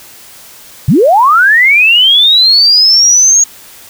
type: linear sweep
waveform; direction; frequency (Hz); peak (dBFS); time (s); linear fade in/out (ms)
sine; up; 104.5 to 6650; -3; 0.88-3.44; 5
effects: white hiss -35 dBFS RMS until 3.89 s